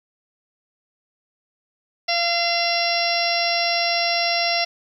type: harmonic tone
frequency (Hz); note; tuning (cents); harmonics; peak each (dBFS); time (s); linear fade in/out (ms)
686; F5; -31; 1 / 2 / 3 / 4 / 5 / 6 / 7 / 8; -23 / -34 / -26 / -27 / -32 / -29 / -28 / -25; 2.08-4.65; 10
effects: 9-bit